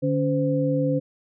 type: tone cluster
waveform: sine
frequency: 148.3 / 281.1 / 513 Hz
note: D3 / C#4 / C5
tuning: +17 / +24 / -34 cents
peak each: -24 dBFS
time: 0.02-1 s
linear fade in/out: 20 ms
effects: none